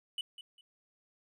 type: tone with echo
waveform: triangle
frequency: 2973 Hz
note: F#7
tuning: 8 cents sharp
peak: -32 dBFS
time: 0.18-0.21 s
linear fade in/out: 2 ms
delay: 200 ms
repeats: 2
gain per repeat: -12 dB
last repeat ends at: 0.61 s
effects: none